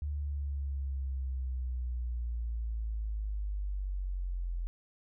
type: linear sweep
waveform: sine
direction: down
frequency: 73.6 to 42.46 Hz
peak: -32 dBFS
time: 0.02-4.67 s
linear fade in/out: 0 ms
effects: none